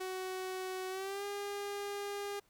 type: tone with pitch glide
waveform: sawtooth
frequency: 373.5 to 405 Hz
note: F#4 to G#4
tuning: +16 to -43 cents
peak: -34 dBFS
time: 0-2.4 s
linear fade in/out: 10 ms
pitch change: +141 cents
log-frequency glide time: 0.89-1.24 s
effects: pink hiss -71 dBFS RMS until 2.49 s